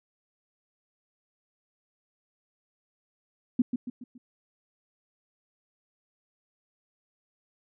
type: tone with echo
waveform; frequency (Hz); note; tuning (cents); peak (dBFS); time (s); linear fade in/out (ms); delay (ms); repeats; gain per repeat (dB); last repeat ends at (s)
sine; 246.3; B3; -5; -18; 3.59-3.62; 5; 140; 4; -7; 4.18
effects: none